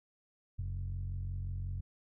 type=tone with low-pass filter; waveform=sawtooth; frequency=45.6 Hz; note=F#1; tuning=24 cents flat; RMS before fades=-38 dBFS; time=0.58-1.81 s; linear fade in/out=10 ms; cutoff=110 Hz; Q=9.8; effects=none